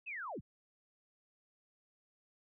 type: linear sweep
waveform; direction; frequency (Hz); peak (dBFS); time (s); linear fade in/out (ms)
sine; down; 2700 to 34.92; -40; 0.06-0.41; 20
effects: none